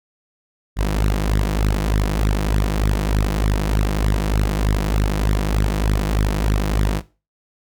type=tone with flanger; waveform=sawtooth; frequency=51.3 Hz; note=G#1; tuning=21 cents flat; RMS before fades=-18 dBFS; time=0.76-7.02 s; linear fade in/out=50 ms; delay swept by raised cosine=0.52 to 6.22 ms; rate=3.3 Hz; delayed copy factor=+0.8; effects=noise-tail reverb RT60 0.3 s tail -18 dB re dry